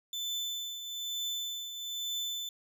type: tone with tremolo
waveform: 35% pulse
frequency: 3520 Hz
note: A7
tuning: in tune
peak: -30 dBFS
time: 0.13-2.49 s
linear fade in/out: 2 ms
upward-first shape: triangle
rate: 1.1 Hz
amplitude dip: 60%
effects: none